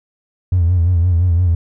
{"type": "tone with vibrato", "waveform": "triangle", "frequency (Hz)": 87.31, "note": "F2", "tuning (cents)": 0, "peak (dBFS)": -7, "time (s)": [0.52, 1.55], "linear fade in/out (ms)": 5, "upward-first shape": "sine", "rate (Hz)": 5.8, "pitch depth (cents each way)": 87, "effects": ["tanh soft clip ceiling -7 dBFS"]}